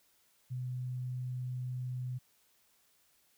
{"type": "tone", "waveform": "sine", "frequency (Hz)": 126.1, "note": "B2", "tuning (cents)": 36, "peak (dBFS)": -35, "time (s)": [0.5, 2.19], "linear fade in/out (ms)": 20, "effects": ["white hiss -70 dBFS RMS until 3.37 s"]}